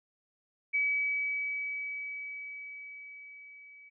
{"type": "tone with level ramp", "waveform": "sine", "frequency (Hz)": 2282, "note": "C#7", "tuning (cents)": 50, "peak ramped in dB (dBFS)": [-25, -51], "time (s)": [0.73, 3.9], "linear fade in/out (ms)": 20, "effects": []}